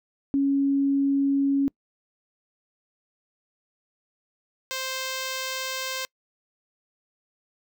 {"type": "tone pair in turn", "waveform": ["sine", "5% pulse"], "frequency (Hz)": [277.2, 523.3], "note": ["C#4", "C5"], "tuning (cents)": [0, 0], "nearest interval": "major seventh", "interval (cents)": 1100, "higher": "second", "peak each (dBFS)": [-19, -17], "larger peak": "second", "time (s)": [[0.34, 1.68], [4.71, 6.05]], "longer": "neither", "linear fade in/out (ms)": 0, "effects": ["noise-tail reverb RT60 0.1 s tail -26 dB re dry"]}